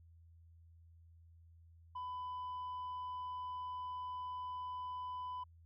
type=tone; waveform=sine; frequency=1000 Hz; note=B5; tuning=21 cents sharp; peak=-38 dBFS; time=1.95-5.44 s; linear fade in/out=10 ms; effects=tanh soft clip ceiling -40 dBFS + added 83 Hz sine -59 dBFS peak until 5.65 s